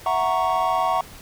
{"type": "chord", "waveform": "triangle", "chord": "F# dominant seventh", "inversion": "third", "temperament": "equal", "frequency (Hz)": [659.3, 740, 932.3, 1108.7], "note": ["E5", "F#5", "A#5", "C#6"], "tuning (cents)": [0, 0, 0, 0], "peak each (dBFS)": [-25, -21, -23, -22], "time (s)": [0.06, 1.01], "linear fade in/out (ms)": 2, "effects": ["pink hiss -43 dBFS RMS until 1.21 s"]}